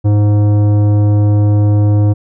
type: tone with tanh clipping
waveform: triangle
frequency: 103.83 Hz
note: G#2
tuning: in tune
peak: -9 dBFS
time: 0.04-2.14 s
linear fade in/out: 20 ms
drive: 17 dB
effects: none